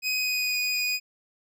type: tone with pitch glide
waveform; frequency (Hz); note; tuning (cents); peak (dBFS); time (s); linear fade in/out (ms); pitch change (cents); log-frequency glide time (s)
25% pulse; 2511 to 2476; D#7 to D#7; +15 to -9; -21; 0.02-1; 50; -24; 0.17-0.56
effects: none